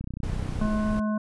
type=click train; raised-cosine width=5 ms; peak=-21 dBFS; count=21; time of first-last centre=0.01-0.653 s; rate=31.1 Hz
type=noise; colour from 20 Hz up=brown; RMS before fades=-31 dBFS; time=0.23-1 s; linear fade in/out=5 ms
type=harmonic tone; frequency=213.2 Hz; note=G#3; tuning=46 cents sharp; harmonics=1 / 3 / 5 / 7; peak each=-24 / -34 / -36 / -41 dBFS; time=0.61-1.18 s; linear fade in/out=5 ms
effects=resampled to 24000 Hz